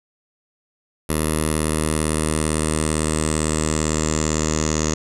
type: tone with low-pass filter sweep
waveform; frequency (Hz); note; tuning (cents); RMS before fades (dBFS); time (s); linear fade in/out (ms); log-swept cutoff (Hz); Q
10% pulse; 77.78; D#2; 0; -21; 1.09-4.94; 5; 11000 to 6700; 9.3
effects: none